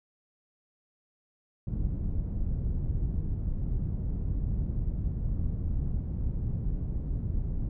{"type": "low-pass noise", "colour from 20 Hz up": "pink", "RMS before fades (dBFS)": -30, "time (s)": [1.67, 7.69], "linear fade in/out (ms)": 5, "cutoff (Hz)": 140, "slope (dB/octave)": 12, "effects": []}